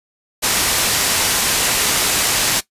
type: low-pass noise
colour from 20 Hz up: white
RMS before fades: -17 dBFS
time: 0.42-2.61 s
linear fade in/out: 20 ms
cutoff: 10000 Hz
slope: 12 dB/octave
effects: noise-tail reverb RT60 0.1 s tail -17 dB re dry + resampled to 32000 Hz